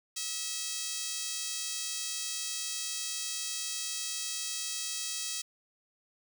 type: tone with high-pass filter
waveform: 5% pulse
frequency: 648 Hz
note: E5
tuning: 30 cents flat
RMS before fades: -36 dBFS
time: 0.16-5.42 s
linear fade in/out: 10 ms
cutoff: 3800 Hz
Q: 0.52
effects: none